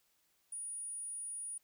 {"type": "tone", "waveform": "sine", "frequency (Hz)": 9620, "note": "D9", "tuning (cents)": 41, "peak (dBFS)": -40, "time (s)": [0.52, 1.58], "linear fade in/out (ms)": 5, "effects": ["white hiss -75 dBFS RMS until 1.63 s"]}